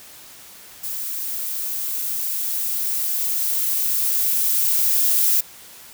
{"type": "noise with level ramp", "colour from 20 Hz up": "violet", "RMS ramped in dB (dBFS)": [-28, -17], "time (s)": [0.83, 5.41], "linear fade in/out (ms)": 10, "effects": ["white hiss -43 dBFS RMS until 5.93 s"]}